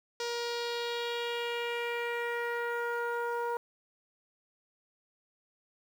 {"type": "tone with low-pass filter sweep", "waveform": "sawtooth", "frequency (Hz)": 473.8, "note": "A#4", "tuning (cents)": 28, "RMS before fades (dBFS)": -34, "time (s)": [0.2, 3.57], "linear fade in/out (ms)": 2, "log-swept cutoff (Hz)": [5400, 1100], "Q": 2.7, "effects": ["9-bit"]}